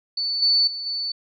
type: tone with level steps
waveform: sine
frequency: 4490 Hz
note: C#8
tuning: 21 cents sharp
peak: -22 / -15 / -28 / -24 dBFS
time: 0.17-1.12 s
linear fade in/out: 5 ms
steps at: 0.42 / 0.67 / 0.86 s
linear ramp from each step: 5 ms
effects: none